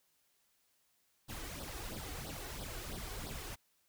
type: noise with flanger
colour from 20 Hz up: pink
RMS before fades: -44 dBFS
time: 1.28-3.56 s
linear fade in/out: 20 ms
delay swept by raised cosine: 0.21 to 2.71 ms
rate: 3 Hz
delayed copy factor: +0.75
effects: white hiss -75 dBFS RMS until 3.88 s